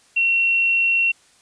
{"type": "tone", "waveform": "sine", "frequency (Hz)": 2727, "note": "F7", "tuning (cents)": -42, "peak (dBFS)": -15, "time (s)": [0.16, 1.12], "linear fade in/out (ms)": 10, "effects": ["white hiss -55 dBFS RMS until 1.41 s", "resampled to 22050 Hz"]}